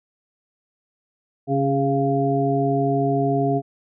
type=harmonic tone with a mistuned harmonic; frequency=138.59 Hz; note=C#3; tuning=in tune; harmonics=1 / 2 / 3 / 5; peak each=-23 / -23 / -23 / -23 dBFS; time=1.47-3.62 s; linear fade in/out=50 ms; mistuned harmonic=3; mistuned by=-24 cents; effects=none